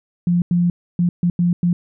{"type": "tone bursts at uneven times", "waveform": "sine", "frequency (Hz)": 174.61, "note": "F3", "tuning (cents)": 0, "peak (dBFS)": -13, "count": 6, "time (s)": [[0.27, 0.42], [0.51, 0.7], [0.99, 1.09], [1.23, 1.3], [1.39, 1.53], [1.63, 1.73]], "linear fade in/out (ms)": 2, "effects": []}